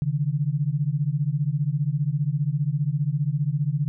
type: beating tone pair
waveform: sine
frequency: 138.59 / 153.59 Hz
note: C#3 / D#3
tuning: 0 / -22 cents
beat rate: 15 Hz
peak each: -24 dBFS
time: 0.02-3.88 s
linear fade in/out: 0 ms
effects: none

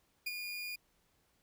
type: tone with ADSR envelope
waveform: 30% pulse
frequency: 2431 Hz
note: D#7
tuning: 41 cents flat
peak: -31 dBFS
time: 0.26-0.76 s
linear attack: 10 ms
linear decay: 30 ms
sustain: -6 dB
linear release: 9 ms
effects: pink hiss -74 dBFS RMS until 1.42 s

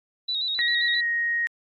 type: tone with vibrato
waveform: sine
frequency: 3862 Hz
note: B7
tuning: 39 cents flat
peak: -24 dBFS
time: 0.28-1.01 s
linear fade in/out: 10 ms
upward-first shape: square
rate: 7.5 Hz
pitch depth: 46 cents each way
type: tone with pitch glide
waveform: sine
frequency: 1900 to 1874.9 Hz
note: A#6 to A#6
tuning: +33 to +9 cents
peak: -22 dBFS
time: 0.59-1.47 s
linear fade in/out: 0 ms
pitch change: -24 cents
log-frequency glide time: 0.99-1.06 s
effects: AAC 32 kbps

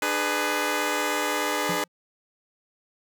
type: chord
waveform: 10% pulse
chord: G# diminished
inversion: second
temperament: just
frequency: 299 / 415.3 / 498.4 Hz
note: D4 / G#4 / B4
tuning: +31 / 0 / +16 cents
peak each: -20 dBFS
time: 0.02-1.84 s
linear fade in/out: 2 ms
type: tone with exponential decay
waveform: square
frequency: 174.61 Hz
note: F3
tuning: in tune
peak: -27 dBFS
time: 1.69-1.88 s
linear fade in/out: 5 ms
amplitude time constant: 41 ms
effects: none

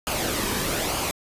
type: noise with flanger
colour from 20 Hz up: pink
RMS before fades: -26 dBFS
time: 0.07-1.11 s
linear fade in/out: 0 ms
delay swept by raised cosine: 0.52 to 1.48 ms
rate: 1.1 Hz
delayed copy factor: -0.5
effects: resampled to 32000 Hz

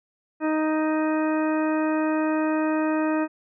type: harmonic tone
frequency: 311.5 Hz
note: D#4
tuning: 2 cents sharp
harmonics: 1 / 2 / 3 / 4 / 5 / 6 / 8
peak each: -22 / -28 / -32 / -34 / -36 / -38 / -40 dBFS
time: 0.4-3.28 s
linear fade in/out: 50 ms
effects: none

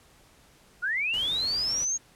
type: linear sweep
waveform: sine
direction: up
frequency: 1384 to 6630 Hz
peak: -25 dBFS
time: 0.82-1.98 s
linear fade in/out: 20 ms
type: noise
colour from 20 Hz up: pink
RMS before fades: -43 dBFS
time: 1.13-1.85 s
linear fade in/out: 10 ms
effects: pink hiss -58 dBFS RMS until 2.15 s + low-pass 12000 Hz 12 dB/octave

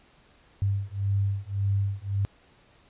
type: beating tone pair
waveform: sine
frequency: 98.4 / 100.2 Hz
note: G2 / G2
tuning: +7 / +38 cents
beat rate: 1.8 Hz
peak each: -27 dBFS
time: 0.62-2.25 s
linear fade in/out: 0 ms
effects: pink hiss -59 dBFS RMS until 2.89 s + resampled to 8000 Hz

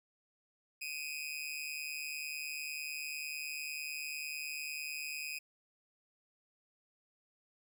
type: tone with amplitude modulation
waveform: sawtooth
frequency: 2500 Hz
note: D#7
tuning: 8 cents sharp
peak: -32 dBFS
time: 0.81-5.39 s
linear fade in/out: 10 ms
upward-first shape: sine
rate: 149 Hz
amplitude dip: 85%
effects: none

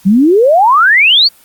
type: exponential sweep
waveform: sine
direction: up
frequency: 180.1 to 4699 Hz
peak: -4 dBFS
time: 0.05-1.29 s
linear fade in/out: 20 ms
effects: white hiss -44 dBFS RMS until 1.44 s + Opus 48 kbps

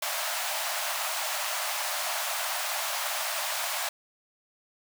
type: high-pass noise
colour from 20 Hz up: pink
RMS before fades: -31 dBFS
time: 0.02-3.89 s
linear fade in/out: 5 ms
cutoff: 590 Hz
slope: 96 dB/octave
effects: none

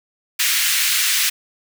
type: high-pass noise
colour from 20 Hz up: pink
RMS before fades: -18 dBFS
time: 0.39-1.3 s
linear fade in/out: 10 ms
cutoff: 1800 Hz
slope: 24 dB/octave
effects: none

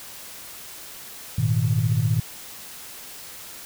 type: chord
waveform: sine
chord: Ab suspended second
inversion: none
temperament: equal with one note detuned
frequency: 103.83 / 118.65 / 155.56 Hz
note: Ab2 / Bb2 / Eb3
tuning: 0 / +31 / 0 cents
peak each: -23 / -21 / -24 dBFS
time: 1.38-2.2 s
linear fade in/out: 5 ms
effects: tanh soft clip ceiling -9 dBFS + white hiss -40 dBFS RMS until 3.65 s

